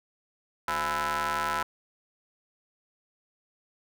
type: ring-modulated tone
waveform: sawtooth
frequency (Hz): 159.3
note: D#3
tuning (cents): +41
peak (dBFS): -20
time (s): 0.68-1.63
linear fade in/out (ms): 2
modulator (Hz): 1160
effects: none